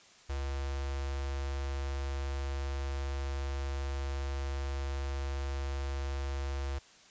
square tone with notch filter, 68.7 Hz, C#2, 15 cents flat, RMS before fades -35 dBFS, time 0.29-6.79 s, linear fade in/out 10 ms, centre 200 Hz, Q 0.95, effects white hiss -58 dBFS RMS until 7.1 s + resampled to 16000 Hz

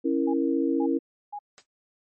sine chord, A# diminished, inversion first, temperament equal with one note detuned, 274.6 / 329.6 / 466.2 Hz, C#4 / E4 / A#4, -16 / 0 / 0 cents, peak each -25 / -25 / -29 dBFS, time 0.04-0.99 s, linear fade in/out 20 ms
sine tone bursts, 824 Hz, G#5, 14 cents flat, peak -32 dBFS, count 3, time 0.27-1.391 s, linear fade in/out 10 ms, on 67 ms, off 460 ms
white noise with exponential decay, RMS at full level -42 dBFS, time 1.58-1.66 s, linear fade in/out 0 ms, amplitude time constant 16 ms
effects MP3 32 kbps

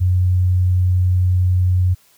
sine tone, 91.1 Hz, F#2, 26 cents flat, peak -12 dBFS, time 0-1.95 s, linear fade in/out 20 ms, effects white hiss -54 dBFS RMS until 2.17 s

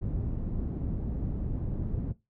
pink low-pass noise, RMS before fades -32 dBFS, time 0.01-2.13 s, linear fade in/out 20 ms, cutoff 230 Hz, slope 12 dB/octave, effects noise-tail reverb RT60 0.2 s tail -17 dB re dry

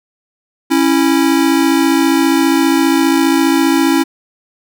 square tone pair together, 274.7 / 329.6 Hz, C#4 / E4, -16 / 0 cents, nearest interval minor third, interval 316 cents, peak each -13 dBFS, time 0.7-4.04 s, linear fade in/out 20 ms, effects none

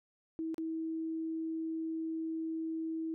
sine tone with dropouts, 322.9 Hz, E4, 36 cents flat, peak -34 dBFS, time 0.39-3.14 s, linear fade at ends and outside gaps 0 ms, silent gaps 0.544-0.581 s, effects none

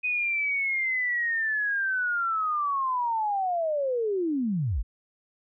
sine linear sweep, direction down, 2507 to 38.39 Hz, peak -24 dBFS, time 0.03-4.83 s, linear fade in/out 20 ms, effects none

